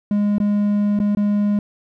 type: tone with dropouts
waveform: triangle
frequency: 205.9 Hz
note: G#3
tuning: 15 cents flat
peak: -13 dBFS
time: 0.11-1.59 s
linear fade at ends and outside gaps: 2 ms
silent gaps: 0.383-0.401 / 0.991-1 / 1.15-1.171 s
effects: none